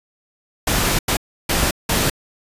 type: noise bursts at uneven times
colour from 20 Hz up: pink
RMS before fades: -18 dBFS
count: 4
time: 0.67-0.99 / 1.08-1.17 / 1.49-1.71 / 1.89-2.1 s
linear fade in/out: 5 ms
effects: resampled to 32000 Hz